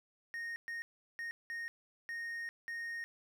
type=tone bursts at uneven times; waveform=triangle; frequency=1855 Hz; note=A#6; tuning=9 cents flat; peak=-37 dBFS; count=6; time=0.34-0.56 / 0.68-0.82 / 1.19-1.31 / 1.5-1.68 / 2.09-2.49 / 2.68-3.04 s; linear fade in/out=0 ms; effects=none